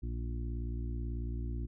harmonic tone, 58.27 Hz, A#1, in tune, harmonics 1 / 2 / 4 / 5 / 6, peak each -35 / -41 / -47 / -49 / -51 dBFS, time 0.02-1.67 s, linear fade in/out 20 ms, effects none

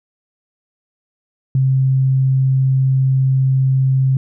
sine tone, 132.6 Hz, C3, 23 cents sharp, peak -11 dBFS, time 1.55-4.17 s, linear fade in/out 2 ms, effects none

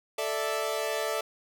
sawtooth chord, A suspended fourth, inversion none, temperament equal, 440 / 587.3 / 659.3 Hz, A4 / D5 / E5, 0 / 0 / 0 cents, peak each -29 dBFS, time 0.18-1.21 s, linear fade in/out 5 ms, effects none

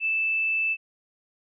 sine tone, 2637 Hz, E7, in tune, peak -22 dBFS, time 0-0.77 s, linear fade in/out 50 ms, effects none

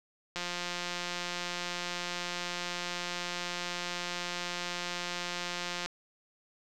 click train, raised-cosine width 0.2 ms, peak -18 dBFS, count 969, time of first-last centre 0.36-5.86 s, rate 176 Hz, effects none

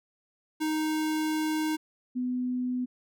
square / sine tone pair in turn, 311.1 / 250.3 Hz, D#4 / B3, 0 / +23 cents, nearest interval major third, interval 377 cents, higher first, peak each -27 dBFS, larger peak neither, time 0.6-1.77 / 2.15-2.86 s, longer first, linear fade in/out 20 ms, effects none

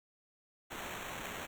white noise with sample-and-hold, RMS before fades -43 dBFS, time 0.7-1.47 s, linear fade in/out 20 ms, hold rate 4900 Hz, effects none

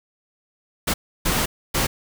pink noise bursts at uneven times, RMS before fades -21 dBFS, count 3, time 0.87-0.94 / 1.25-1.46 / 1.74-1.87 s, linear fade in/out 10 ms, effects none

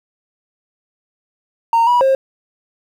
triangle tone with pitch steps, 921 / 972 / 534 Hz, A#5 / B5 / C5, -21 / -28 / +35 cents, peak -7 dBFS, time 1.73-2.15 s, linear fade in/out 2 ms, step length 140 ms, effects tanh soft clip ceiling -5 dBFS + 8-bit

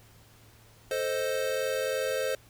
square chord, A diminished, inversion none, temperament equal, 440 / 523.3 / 622.3 Hz, A4 / C5 / Eb5, 0 / 0 / 0 cents, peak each -35 / -30 / -36 dBFS, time 0.91-2.35 s, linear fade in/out 2 ms, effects added 110 Hz sine -58 dBFS peak until 2.49 s + pink hiss -58 dBFS RMS until 2.49 s

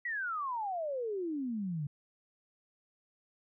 sine exponential sweep, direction down, 1978 to 139.8 Hz, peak -33 dBFS, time 0.05-1.87 s, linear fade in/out 5 ms, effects none

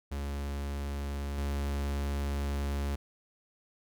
45% pulse tone with level steps, 70.7 Hz, C#2, 35 cents sharp, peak -33 / -30 dBFS, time 0.11-2.96 s, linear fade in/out 10 ms, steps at 1.38 s, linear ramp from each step 2 ms, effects none

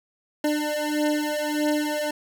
25% pulse beating tone pair, 298.7 / 300.3 Hz, D4 / D4, +29 / +39 cents, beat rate 1.6 Hz, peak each -22 / -22 dBFS, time 0.44-2.11 s, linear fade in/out 5 ms, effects none

